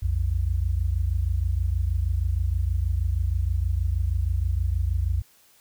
sine tone pair together, 60.37 / 86.7 Hz, B1 / F2, -39 / -12 cents, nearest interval tritone, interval 627 cents, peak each -24 dBFS, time 0.02-5.22 s, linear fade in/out 10 ms, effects white hiss -58 dBFS RMS until 5.6 s

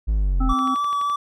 triangle linear sweep, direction down, 55.4 to 39.06 Hz, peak -15 dBFS, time 0.07-0.54 s, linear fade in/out 20 ms
harmonic tone, 261.6 Hz, C4, in tune, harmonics 1 / 3 / 5, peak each -23 / -33 / -30 dBFS, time 0.4-0.75 s, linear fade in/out 10 ms
triangle tone with vibrato, 1152 Hz, D6, 34 cents flat, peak -18 dBFS, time 0.49-1.16 s, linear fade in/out 5 ms, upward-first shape triangle, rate 3.5 Hz, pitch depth 13 cents each way
click train, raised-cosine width 0.3 ms, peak -23 dBFS, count 7, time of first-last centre 0.59-1.098 s, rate 11.8 Hz
effects none

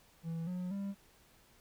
triangle tone with pitch steps, 164.81 / 180.77 / 198.27 Hz, E3 / F#3 / G3, 0 / -40 / +20 cents, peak -34 dBFS, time 0.23-0.95 s, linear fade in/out 50 ms, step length 240 ms, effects pink hiss -65 dBFS RMS until 1.6 s

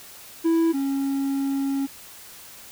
triangle tone pair in turn, 329.6 / 274.4 Hz, E4 / C#4, 0 / -17 cents, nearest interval minor third, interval 317 cents, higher first, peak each -15 / -20 dBFS, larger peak first, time 0.44-0.73 / 0.73-1.87 s, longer second, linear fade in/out 20 ms, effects white hiss -44 dBFS RMS until 2.71 s

